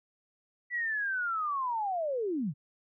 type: linear sweep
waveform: sine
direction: down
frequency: 1975.5 to 123.6 Hz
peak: -29 dBFS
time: 0.7-2.54 s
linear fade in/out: 50 ms
effects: none